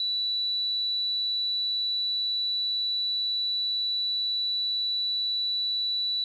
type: tone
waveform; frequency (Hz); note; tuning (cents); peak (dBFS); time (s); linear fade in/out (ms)
sine; 3951; B7; 0; -25; 0-6.24; 2
effects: 10-bit